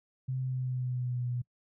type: tone with pitch glide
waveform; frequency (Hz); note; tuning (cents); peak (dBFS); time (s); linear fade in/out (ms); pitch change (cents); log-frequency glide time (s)
sine; 130 to 122.7; C3 to B2; -11 to -11; -30; 0.28-1.42; 10; -100; 0.39-1.27
effects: noise-tail reverb RT60 0.1 s tail -24 dB re dry